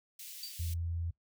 white high-pass noise, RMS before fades -47 dBFS, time 0.19-0.74 s, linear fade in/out 5 ms, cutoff 2500 Hz, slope 24 dB/octave
triangle tone with exponential decay, 4631 Hz, D8, 25 cents flat, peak -36 dBFS, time 0.43-0.62 s, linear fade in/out 2 ms, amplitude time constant 41 ms
sine tone, 84.4 Hz, E2, 41 cents sharp, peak -33 dBFS, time 0.59-1.11 s, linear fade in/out 10 ms
effects noise-tail reverb RT60 0.1 s tail -20 dB re dry

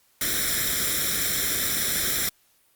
white noise with comb filter, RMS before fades -25 dBFS, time 0.21-2.29 s, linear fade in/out 2 ms, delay 0.54 ms, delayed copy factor +0.85, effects white hiss -63 dBFS RMS until 2.75 s + Opus 48 kbps

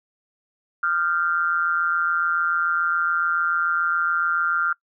sine tone with amplitude modulation, 1386 Hz, F6, 14 cents flat, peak -15 dBFS, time 0.83-4.73 s, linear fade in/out 5 ms, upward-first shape sine, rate 167 Hz, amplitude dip 80%, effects noise-tail reverb RT60 0.1 s tail -24 dB re dry

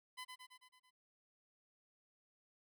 15% pulse tone with echo, 1011 Hz, B5, 40 cents sharp, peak -39 dBFS, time 0.17-0.25 s, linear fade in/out 20 ms, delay 110 ms, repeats 6, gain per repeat -4 dB, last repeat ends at 0.91 s, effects none

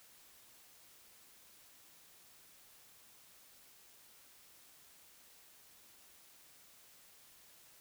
silence, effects white hiss -62 dBFS RMS until 7.8 s

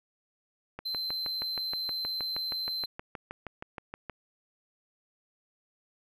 click train, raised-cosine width 0.5 ms, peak -23 dBFS, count 22, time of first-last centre 0.79-4.097 s, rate 6.35 Hz
triangle tone, 4092 Hz, C8, 39 cents flat, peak -30 dBFS, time 0.85-2.86 s, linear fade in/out 10 ms
effects none

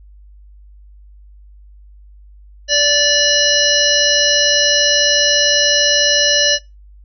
harmonic tone, 583 Hz, D5, 13 cents flat, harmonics 1 / 3 / 5 / 7 / 9 / 10, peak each -18 / -18 / -18 / -18 / -18 / -18 dBFS, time 2.68-6.59 s, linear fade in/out 50 ms, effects noise-tail reverb RT60 0.2 s tail -20 dB re dry + added 50 Hz sine -39 dBFS peak until 7.04 s

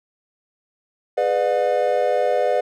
triangle chord, G# diminished seventh, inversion none, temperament just, 415.3 / 498.4 / 598 / 717.6 Hz, G#4 / B4 / D5 / F5, 0 / +16 / +31 / +47 cents, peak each -25 / -19 / -19 / -21 dBFS, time 1.17-2.61 s, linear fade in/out 10 ms, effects none

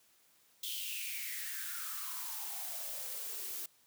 blue noise with high-pass filter sweep, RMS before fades -41 dBFS, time 0.63-3.66 s, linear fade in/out 5 ms, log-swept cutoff 3400 to 330 Hz, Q 7.2, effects white hiss -68 dBFS RMS until 3.86 s + high-pass 80 Hz 12 dB/octave

